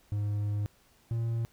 triangle tone pair in turn, 103.4 / 115.39 Hz, G#2 / A#2, -7 / -17 cents, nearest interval major second, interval 190 cents, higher second, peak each -26 / -26 dBFS, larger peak neither, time 0.12-0.66 / 1.11-1.45 s, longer first, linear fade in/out 0 ms, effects pink hiss -64 dBFS RMS until 1.52 s

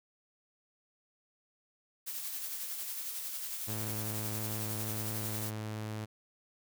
blue noise with tremolo, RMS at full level -38 dBFS, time 2.06-5.51 s, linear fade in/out 20 ms, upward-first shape sine, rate 11 Hz, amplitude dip 35%
sawtooth tone, 107.9 Hz, A2, 33 cents flat, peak -33 dBFS, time 3.67-6.06 s, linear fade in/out 20 ms
effects none

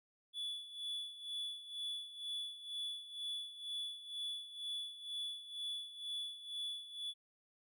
triangle tone with tremolo, 3437 Hz, A7, 41 cents flat, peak -37 dBFS, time 0.33-7.14 s, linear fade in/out 50 ms, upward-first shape sine, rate 2.1 Hz, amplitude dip 75%, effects none

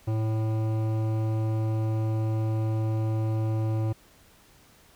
sine tone with hard clipping, 110 Hz, A2, in tune, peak -26 dBFS, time 0.07-3.93 s, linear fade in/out 10 ms, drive 14 dB, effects pink hiss -57 dBFS RMS until 4.95 s

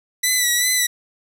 10% pulse tone with vibrato, 1972 Hz, B6, 3 cents flat, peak -7 dBFS, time 0.23-0.87 s, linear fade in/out 10 ms, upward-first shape sine, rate 2.6 Hz, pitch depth 45 cents each way, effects none

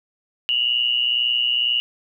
sine tone pair together, 2806 / 2928 Hz, F7 / F#7, +8 / -19 cents, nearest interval minor second, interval 73 cents, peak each -22 / -19 dBFS, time 0.49-1.8 s, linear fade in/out 0 ms, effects none

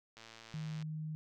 click train, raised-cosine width 0.2 ms, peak -35 dBFS, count 75, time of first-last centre 0.17-0.825 s, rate 113 Hz
sine tone, 155.56 Hz, D#3, in tune, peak -38 dBFS, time 0.54-1.15 s, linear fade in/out 0 ms
effects none

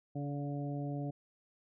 harmonic tone with a mistuned harmonic, 142.9 Hz, D3, 47 cents flat, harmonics 1 / 2 / 3 / 4 / 5, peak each -37 / -40 / -49 / -47 / -48 dBFS, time 0.15-1.11 s, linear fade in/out 10 ms, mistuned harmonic 4, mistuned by +15 cents, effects none

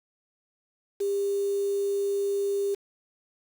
sine tone with quantisation, 400 Hz, G4, 35 cents sharp, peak -24 dBFS, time 1-2.75 s, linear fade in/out 10 ms, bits 7, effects none

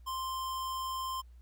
square tone, 1046.5 Hz, C6, in tune, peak -35 dBFS, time 0.06-1.22 s, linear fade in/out 20 ms, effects added 60 Hz sine -51 dBFS peak until 1.41 s + pink hiss -75 dBFS RMS until 1.41 s

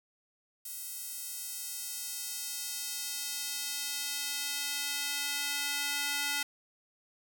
square tone with high-pass filter sweep, 286.7 Hz, D4, 42 cents flat, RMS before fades -36 dBFS, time 0.65-6.43 s, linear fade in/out 5 ms, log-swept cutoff 10000 to 1900 Hz, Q 0.76, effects none

